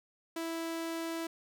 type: tone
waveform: sawtooth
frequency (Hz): 329.6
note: E4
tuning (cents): 0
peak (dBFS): -31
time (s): 0.36-1.27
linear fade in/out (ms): 5
effects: none